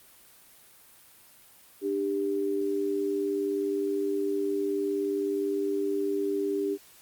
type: tone pair together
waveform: sine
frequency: 297 / 396.4 Hz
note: D4 / G4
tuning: +20 / +19 cents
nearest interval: perfect fourth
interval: 499 cents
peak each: -31 / -27 dBFS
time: 1.81-6.78 s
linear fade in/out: 50 ms
effects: white hiss -55 dBFS RMS until 7.01 s + Opus 32 kbps